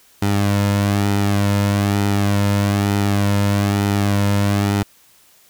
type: tone with flanger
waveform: sawtooth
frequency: 101 Hz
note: G#2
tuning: 48 cents flat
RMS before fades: -17 dBFS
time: 0.22-4.83 s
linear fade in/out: 5 ms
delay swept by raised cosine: 1.8 to 2.62 ms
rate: 1.1 Hz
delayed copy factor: -0.5
effects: white hiss -52 dBFS RMS until 5.49 s